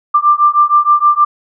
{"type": "beating tone pair", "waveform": "sine", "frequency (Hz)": [1182, 1188.4], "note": ["D6", "D6"], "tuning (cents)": [11, 20], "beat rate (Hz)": 6.4, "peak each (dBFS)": -10, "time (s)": [0.14, 1.25], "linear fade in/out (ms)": 10, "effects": []}